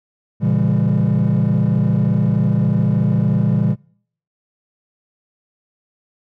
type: chord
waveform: triangle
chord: A# diminished seventh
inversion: none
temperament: just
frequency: 116.54 / 139.85 / 167.82 / 201.4 Hz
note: A#2 / C#3 / E3 / G3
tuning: 0 / +16 / +31 / +47 cents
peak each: -16 dBFS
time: 0.4-3.76 s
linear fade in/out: 50 ms
effects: noise-tail reverb RT60 0.6 s tail -26 dB re dry + tanh soft clip ceiling -7 dBFS